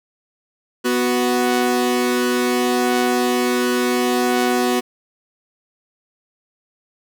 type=tone pair together; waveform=sawtooth; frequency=246.9 / 370 Hz; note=B3 / F#4; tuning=0 / 0 cents; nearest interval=perfect fifth; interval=700 cents; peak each=-15 dBFS; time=0.84-4.81 s; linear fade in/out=20 ms; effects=none